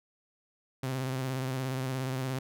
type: tone with vibrato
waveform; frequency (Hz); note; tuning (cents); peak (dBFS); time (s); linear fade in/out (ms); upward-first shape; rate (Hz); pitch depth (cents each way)
sawtooth; 130.81; C3; 0; -27; 0.83-2.39; 5; square; 17; 36
effects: none